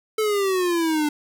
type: exponential sweep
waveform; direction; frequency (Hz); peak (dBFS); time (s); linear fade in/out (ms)
square; down; 440 to 293.7; -20; 0.18-1.09; 5
effects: 8-bit